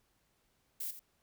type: noise with echo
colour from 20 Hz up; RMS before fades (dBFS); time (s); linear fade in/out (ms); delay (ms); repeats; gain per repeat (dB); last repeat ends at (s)
violet; -39; 0.8-0.91; 5; 85; 1; -11; 0.995
effects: pink hiss -75 dBFS RMS until 1.22 s